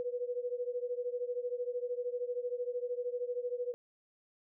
sine beating tone pair, 485.5 / 498.5 Hz, B4 / B4, -30 / +16 cents, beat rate 13 Hz, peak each -36 / -38 dBFS, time 0-3.74 s, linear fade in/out 0 ms, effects none

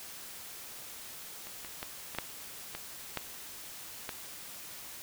clicks, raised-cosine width 0.3 ms, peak -30 / -27 / -21 / -25 / -15 / -22 / -16 / -20 dBFS, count 8, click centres 1.47 / 1.648 / 1.829 / 2.149 / 2.186 / 2.75 / 3.173 / 4.092 s, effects white hiss -46 dBFS RMS until 5.02 s

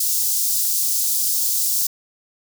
white high-pass noise, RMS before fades -20 dBFS, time 0-1.87 s, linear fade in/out 5 ms, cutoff 4900 Hz, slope 24 dB/octave, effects none

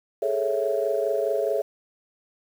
sine chord, A major seventh, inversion third, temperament equal, 415.3 / 440 / 554.4 / 659.3 Hz, G#4 / A4 / C#5 / E5, 0 / 0 / 0 / 0 cents, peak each -27 / -28 / -26 / -27 dBFS, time 0.22-1.62 s, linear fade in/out 5 ms, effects tanh soft clip ceiling -11 dBFS + 8-bit

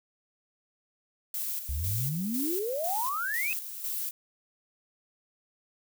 violet noise with tremolo, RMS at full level -33 dBFS, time 1.34-4.11 s, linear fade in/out 2 ms, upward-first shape square, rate 2 Hz, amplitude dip 55%
sine exponential sweep, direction up, 64.6 to 2637 Hz, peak -29 dBFS, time 1.69-3.53 s, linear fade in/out 0 ms
effects none

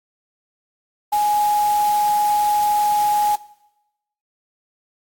sine tone in noise, 834 Hz, G#5, 7 cents sharp, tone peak -15 dBFS, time 1.12-3.36 s, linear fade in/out 10 ms, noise white, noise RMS -32 dBFS, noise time 1.12-3.36 s, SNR +14 dB, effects noise-tail reverb RT60 0.9 s tail -20 dB re dry + AAC 64 kbps

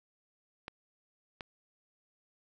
clicks, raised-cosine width 0.3 ms, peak -24 dBFS, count 2, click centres 0.681 / 1.408 s, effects none

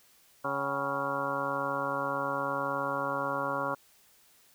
harmonic tone with a mistuned harmonic, 139.1 Hz, C#3, 6 cents sharp, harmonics 1 / 2 / 3 / 4 / 5 / 6 / 7 / 8 / 9 / 10, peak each -44 / -40 / -43 / -35 / -42 / -42 / -37 / -35 / -43 / -36 dBFS, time 0.44-3.75 s, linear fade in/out 10 ms, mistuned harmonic 5, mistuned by +120 cents, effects white hiss -62 dBFS RMS until 4.54 s

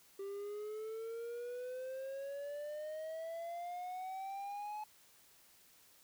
triangle exponential sweep, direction up, 391.4 to 855 Hz, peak -39 dBFS, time 0.19-4.84 s, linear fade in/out 5 ms, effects white hiss -65 dBFS RMS until 6.03 s

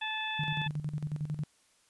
harmonic tone, 870 Hz, A5, 20 cents flat, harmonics 1 / 2 / 3 / 4, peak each -38 / -38 / -38 / -38 dBFS, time 0.01-0.68 s, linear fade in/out 10 ms
sine tone with tremolo, 150.4 Hz, D3, 42 cents sharp, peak -30 dBFS, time 0.39-1.44 s, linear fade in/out 5 ms, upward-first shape square, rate 11 Hz, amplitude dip 70%
effects white hiss -67 dBFS RMS until 1.89 s + resampled to 24000 Hz

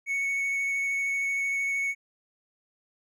triangle tone with vibrato, 2217 Hz, C#7, in tune, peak -24 dBFS, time 0.06-1.95 s, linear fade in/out 50 ms, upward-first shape sine, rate 13 Hz, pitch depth 10 cents each way, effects none

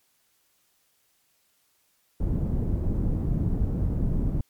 pink low-pass noise, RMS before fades -25 dBFS, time 2.2-4.41 s, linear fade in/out 5 ms, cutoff 220 Hz, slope 12 dB/octave, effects white hiss -68 dBFS RMS until 4.49 s + MP3 96 kbps

